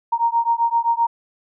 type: beating tone pair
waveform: sine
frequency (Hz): 927 / 934.7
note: A#5 / A#5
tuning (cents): -10 / +4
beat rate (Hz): 7.7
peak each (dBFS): -19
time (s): 0.12-1.07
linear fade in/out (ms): 10
effects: none